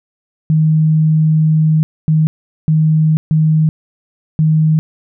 sine tone bursts at uneven times, 156.6 Hz, D#3, 11 cents sharp, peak -8 dBFS, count 5, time 0.5-1.83 / 2.08-2.27 / 2.68-3.17 / 3.31-3.69 / 4.39-4.79 s, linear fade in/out 0 ms, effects none

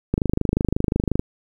click train, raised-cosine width 3 ms, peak -6 dBFS, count 28, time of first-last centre 0.14-1.195 s, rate 25.6 Hz, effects 8-bit

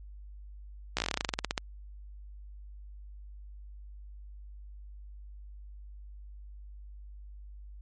slowing click train, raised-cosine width 0.2 ms, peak -11 dBFS, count 18, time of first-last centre 0.97-1.578 s, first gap 15 ms, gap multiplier 1.1, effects added 50 Hz sine -44 dBFS peak until 7.81 s + MP3 48 kbps

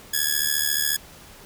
5% pulse ring-modulated tone, 1686 Hz, G#6, 26 cents sharp, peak -7 dBFS, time 0.13-0.97 s, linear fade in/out 10 ms, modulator 37.1 Hz, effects pink hiss -46 dBFS RMS until 1.45 s

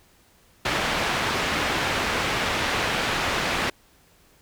white low-pass noise, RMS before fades -25 dBFS, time 0.65-3.7 s, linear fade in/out 5 ms, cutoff 2500 Hz, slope 12 dB/octave, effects pink hiss -58 dBFS RMS until 4.41 s

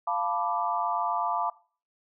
sine chord, B half-diminished seventh, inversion second, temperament equal, 698.5 / 880 / 987.8 / 1174.7 Hz, F5 / A5 / B5 / D6, 0 / 0 / 0 / 0 cents, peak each -31 dBFS, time 0.07-1.5 s, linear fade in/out 5 ms, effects noise-tail reverb RT60 0.4 s tail -20 dB re dry

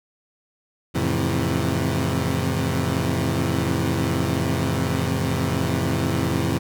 20% pulse chord, F major seventh, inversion none, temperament equal with one note detuned, 87.31 / 110 / 134.18 / 164.81 Hz, F2 / A2 / C3 / E3, 0 / 0 / +44 / 0 cents, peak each -21 / -22 / -20 / -23 dBFS, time 0.94-6.59 s, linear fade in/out 20 ms, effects none

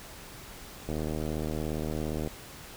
click train, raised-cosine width 2 ms, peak -20 dBFS, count 108, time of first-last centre 0.89-2.274 s, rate 77.3 Hz, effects pink hiss -46 dBFS RMS until 2.76 s

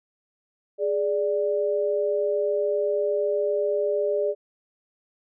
sine tone pair together, 415.3 / 587.3 Hz, G#4 / D5, 0 / 0 cents, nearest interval tritone, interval 600 cents, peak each -24 dBFS, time 0.78-4.35 s, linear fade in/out 50 ms, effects none

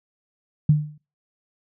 sine tone with exponential decay, 150.1 Hz, D3, 38 cents sharp, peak -9 dBFS, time 0.69-0.98 s, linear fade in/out 5 ms, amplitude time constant 63 ms, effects noise-tail reverb RT60 0.3 s tail -19 dB re dry

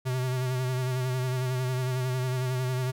square tone with vibrato, 127.9 Hz, C3, 39 cents flat, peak -27 dBFS, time 0.05-2.92 s, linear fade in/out 20 ms, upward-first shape sine, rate 11 Hz, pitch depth 35 cents each way, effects none

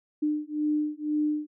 sine beating tone pair, 300 / 302 Hz, D4 / D4, +37 / +48 cents, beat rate 2 Hz, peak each -28 dBFS, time 0.22-1.47 s, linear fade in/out 10 ms, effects none

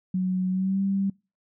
sine tone with pitch glide, 185 to 195.66 Hz, F#3 to G3, 0 to -3 cents, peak -22 dBFS, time 0.14-1.1 s, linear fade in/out 5 ms, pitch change +97 cents, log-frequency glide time 0.5-0.81 s, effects noise-tail reverb RT60 0.3 s tail -26 dB re dry

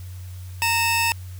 sawtooth tone pair together, 922.1 / 2618 Hz, A#5 / E7, -19 / -13 cents, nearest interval octave + tritone, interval 1806 cents, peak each -18 dBFS, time 0.62-1.12 s, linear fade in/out 0 ms, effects added 91 Hz sine -33 dBFS peak until 1.39 s + white hiss -50 dBFS RMS until 1.39 s

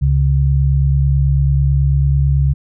sine tone pair together, 69.3 / 138.4 Hz, C#2 / C#3, 0 / -2 cents, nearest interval octave, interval 1198 cents, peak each -13 dBFS, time 0.01-2.54 s, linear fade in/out 20 ms, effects none

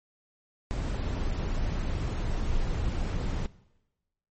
brown noise, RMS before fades -29 dBFS, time 0.71-3.46 s, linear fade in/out 0 ms, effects noise-tail reverb RT60 1.0 s tail -20 dB re dry + MP3 32 kbps

